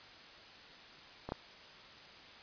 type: clicks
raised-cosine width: 1 ms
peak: -26 / -21 dBFS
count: 2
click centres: 1.29 / 1.321 s
effects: white hiss -54 dBFS RMS until 2.42 s + resampled to 11025 Hz